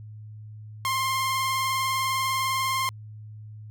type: tone with vibrato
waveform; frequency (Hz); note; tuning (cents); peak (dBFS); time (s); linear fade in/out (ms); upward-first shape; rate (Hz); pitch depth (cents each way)
sawtooth; 1057; C6; +17; -20; 0.85-2.89; 0; triangle; 20; 41
effects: added 107 Hz sine -39 dBFS peak until 3.7 s